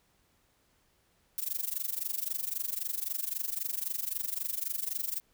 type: noise with amplitude modulation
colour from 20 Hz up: violet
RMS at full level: -31 dBFS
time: 1.38-5.2 s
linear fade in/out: 0 ms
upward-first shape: sine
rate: 23.8 Hz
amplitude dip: 90%
effects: pink hiss -70 dBFS RMS until 5.33 s